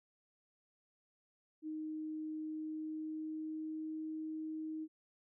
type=tone with pitch glide; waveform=sine; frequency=311.1 to 314 Hz; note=D#4 to D#4; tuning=0 to +16 cents; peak=-39 dBFS; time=1.62-4.88 s; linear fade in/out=50 ms; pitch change=+16 cents; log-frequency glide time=2.4-4.02 s; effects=none